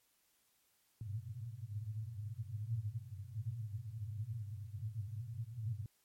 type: band-pass noise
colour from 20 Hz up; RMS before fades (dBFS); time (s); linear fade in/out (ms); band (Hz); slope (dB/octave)
pink; -43; 1.01-5.86; 2; 100 to 120; 96
effects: white hiss -75 dBFS RMS until 6.04 s + MP3 64 kbps